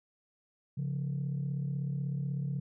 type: tone pair together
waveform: sine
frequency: 138.59 / 174.82 Hz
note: C#3 / F3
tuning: 0 / +2 cents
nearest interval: major third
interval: 402 cents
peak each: -31 / -36 dBFS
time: 0.77-2.6 s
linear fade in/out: 10 ms
effects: tanh soft clip ceiling -27 dBFS